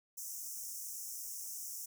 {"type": "high-pass noise", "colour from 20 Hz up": "pink", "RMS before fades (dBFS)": -44, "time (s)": [0.17, 1.86], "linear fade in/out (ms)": 10, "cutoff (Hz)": 5500, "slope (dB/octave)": 96, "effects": []}